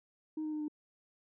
sine tone with pitch steps, 311.1 / 307.7 / 304.3 / 301 Hz, D#4 / D#4 / D#4 / D4, 0 / -19 / -38 / +43 cents, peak -33 dBFS, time 0.37-0.682 s, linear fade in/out 5 ms, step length 78 ms, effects tanh soft clip ceiling -32 dBFS

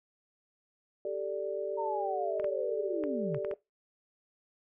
sine chord, G suspended second, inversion none, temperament equal, 392 / 440 / 587.3 Hz, G4 / A4 / D5, 0 / 0 / 0 cents, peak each -37 / -37 / -35 dBFS, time 1.05-3.54 s, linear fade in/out 2 ms
sine linear sweep, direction down, 932.3 to 128.1 Hz, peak -33 dBFS, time 1.77-3.39 s, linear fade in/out 20 ms
clicks, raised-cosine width 0.5 ms, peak -28 dBFS, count 6, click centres 2.398 / 2.444 / 3.038 / 3.346 / 3.448 / 3.513 s
effects noise-tail reverb RT60 0.2 s tail -20 dB re dry

